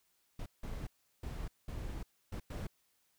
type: noise bursts at uneven times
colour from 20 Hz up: brown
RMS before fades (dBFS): -41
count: 6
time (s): 0.39-0.46 / 0.63-0.87 / 1.23-1.48 / 1.68-2.03 / 2.32-2.4 / 2.5-2.67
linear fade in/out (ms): 5
effects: white hiss -75 dBFS RMS until 3.18 s